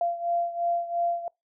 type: beating tone pair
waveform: sine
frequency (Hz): 688 / 690.9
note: F5 / F5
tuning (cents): -26 / -19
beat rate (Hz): 2.9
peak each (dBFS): -26 / -30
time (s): 0.01-1.28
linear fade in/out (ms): 2
effects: noise-tail reverb RT60 0.2 s tail -26 dB re dry